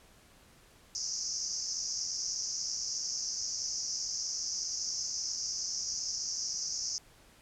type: band-pass noise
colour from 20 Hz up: pink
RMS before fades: -36 dBFS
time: 0.95-6.98 s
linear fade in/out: 0 ms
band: 5000 to 6500 Hz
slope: 96 dB/octave
effects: pink hiss -60 dBFS RMS until 7.41 s + low-pass 12000 Hz 12 dB/octave